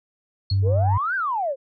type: tone with exponential decay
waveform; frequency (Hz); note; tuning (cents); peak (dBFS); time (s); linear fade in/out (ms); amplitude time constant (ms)
sine; 4320; C#8; -45; -24; 0.5-0.6; 2; 20
type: tone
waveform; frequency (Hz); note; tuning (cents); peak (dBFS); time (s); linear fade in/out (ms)
sine; 97.6; G2; -7; -16; 0.51-0.98; 10
type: exponential two-way sweep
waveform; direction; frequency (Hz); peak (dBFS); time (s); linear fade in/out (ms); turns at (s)
sine; up then down; 415.3 to 1615 to 509; -21; 0.62-1.56; 50; 1.15
effects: tanh soft clip ceiling -11 dBFS